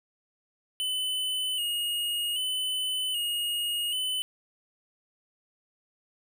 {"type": "tone with vibrato", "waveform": "square", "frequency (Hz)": 2942, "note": "F#7", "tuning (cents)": -11, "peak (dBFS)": -28, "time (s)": [0.8, 4.22], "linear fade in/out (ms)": 0, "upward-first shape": "square", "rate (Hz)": 0.64, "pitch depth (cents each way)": 44, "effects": []}